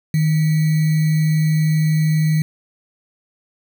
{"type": "tone with sample-and-hold", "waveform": "sine", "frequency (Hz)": 156.3, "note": "D#3", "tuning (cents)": 8, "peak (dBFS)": -13, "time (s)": [0.14, 2.42], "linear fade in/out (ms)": 2, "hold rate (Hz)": 2100, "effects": []}